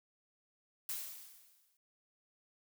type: noise with exponential decay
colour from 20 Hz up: blue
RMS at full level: -38 dBFS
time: 0.89-1.77 s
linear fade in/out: 2 ms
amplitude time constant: 190 ms
effects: none